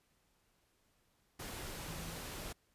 sine tone in noise, 164.81 Hz, E3, in tune, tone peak -47 dBFS, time 1.88-2.16 s, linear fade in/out 10 ms, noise pink, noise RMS -45 dBFS, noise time 1.39-2.53 s, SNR -5 dB, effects pink hiss -75 dBFS RMS until 2.74 s + resampled to 32000 Hz

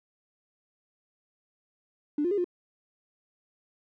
triangle tone with pitch steps, 294.6 / 351.9 / 408.2 / 354.5 Hz, D4 / F4 / G#4 / F4, +6 / +13 / -30 / +26 cents, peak -20 dBFS, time 2.18-2.444 s, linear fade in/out 5 ms, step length 66 ms, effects tanh soft clip ceiling -22 dBFS

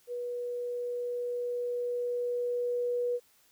sine tone with level ramp, 486.3 Hz, B4, 27 cents flat, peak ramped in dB -33 to -27 dBFS, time 0.07-3.2 s, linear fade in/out 50 ms, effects white hiss -65 dBFS RMS until 3.51 s

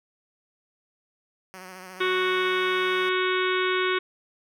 5% pulse tone with vibrato, 185.4 Hz, F#3, 4 cents sharp, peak -29 dBFS, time 1.54-3.09 s, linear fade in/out 0 ms, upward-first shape sine, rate 14 Hz, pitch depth 37 cents each way
harmonic tone, 370 Hz, F#4, in tune, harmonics 1 / 3 / 4 / 5 / 6 / 7 / 8 / 9 / 10, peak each -25 / -29 / -29 / -35 / -31 / -37 / -38 / -36 / -36 dBFS, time 2-3.99 s, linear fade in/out 10 ms
effects none

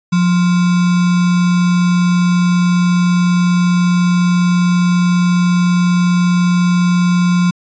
sine tone with sample-and-hold, 177.3 Hz, F3, 26 cents sharp, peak -9 dBFS, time 0.12-7.51 s, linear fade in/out 10 ms, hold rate 1225 Hz, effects resampled to 16000 Hz

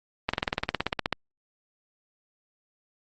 slowing click train, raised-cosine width 0.3 ms, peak -8 dBFS, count 16, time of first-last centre 0.29-1.127 s, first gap 45 ms, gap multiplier 1.03, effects Opus 24 kbps

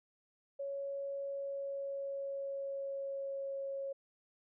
sine tone with pitch glide, 556 to 548.3 Hz, C#5 to C#5, +5 to -19 cents, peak -37 dBFS, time 0.59-3.93 s, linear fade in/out 10 ms, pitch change -24 cents, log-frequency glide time 1.26-3.57 s, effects none

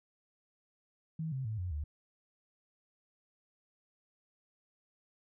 sine tone with pitch steps, 160 / 132.23 / 109.28 / 90.32 / 74.64 Hz, D#3 / C3 / A2 / F#2 / D2, +49 / +19 / -11 / -41 / +29 cents, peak -34 dBFS, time 1.19-1.84 s, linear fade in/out 5 ms, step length 130 ms, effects none

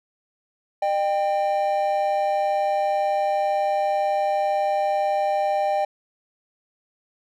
triangle tone pair together, 607 / 789 Hz, D#5 / G5, -43 / +11 cents, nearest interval perfect fourth, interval 454 cents, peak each -21 / -20 dBFS, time 0.82-5.85 s, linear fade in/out 5 ms, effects none

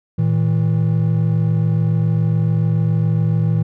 triangle tone pair together, 114.01 / 161.1 Hz, A#2 / E3, -38 / -39 cents, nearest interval tritone, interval 599 cents, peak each -14 dBFS, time 0.18-3.63 s, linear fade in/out 10 ms, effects tanh soft clip ceiling -5 dBFS

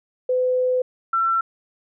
sine tone pair in turn, 506 / 1346.6 Hz, B4 / E6, +42 / +36 cents, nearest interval octave + perfect fourth, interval 1694 cents, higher second, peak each -17 dBFS, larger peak neither, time 0.29-0.82 / 1.13-1.41 s, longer first, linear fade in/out 5 ms, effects none

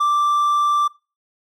triangle tone, 1174.7 Hz, D6, in tune, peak -13 dBFS, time 0-0.88 s, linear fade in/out 10 ms, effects noise-tail reverb RT60 0.3 s tail -22 dB re dry

